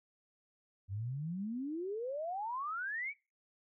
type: exponential sweep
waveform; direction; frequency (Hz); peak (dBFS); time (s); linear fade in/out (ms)
sine; up; 92.5 to 2349; -36; 0.88-3.14; 50
effects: noise-tail reverb RT60 0.3 s tail -23 dB re dry